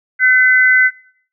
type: tone pair together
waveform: sine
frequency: 1523.2 / 2025 Hz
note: F#6 / B6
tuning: +50 / +43 cents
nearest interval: perfect fourth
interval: 493 cents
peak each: -10 dBFS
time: 0.19-0.91 s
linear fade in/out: 50 ms
effects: noise-tail reverb RT60 0.6 s tail -21 dB re dry